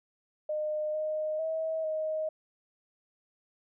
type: tone with pitch steps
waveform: sine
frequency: 610 / 618 / 641 / 626 Hz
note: D#5 / D#5 / E5 / D#5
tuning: -34 / -12 / -49 / +10 cents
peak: -29 dBFS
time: 0.49-2.29 s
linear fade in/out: 5 ms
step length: 450 ms
effects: none